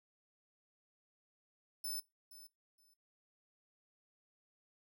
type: tone with echo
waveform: 5% pulse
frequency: 5274 Hz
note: E8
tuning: in tune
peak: -33 dBFS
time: 1.84-2 s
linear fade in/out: 5 ms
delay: 470 ms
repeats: 2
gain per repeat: -15 dB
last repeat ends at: 2.94 s
effects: noise-tail reverb RT60 0.2 s tail -19 dB re dry